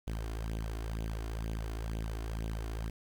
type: tone with flanger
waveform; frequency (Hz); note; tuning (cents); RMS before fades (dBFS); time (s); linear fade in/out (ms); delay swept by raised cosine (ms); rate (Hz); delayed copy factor
sawtooth; 55; A1; 0; -37; 0.07-2.9; 5; 0.29 to 2.89; 2.1; +0.7
effects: 10-bit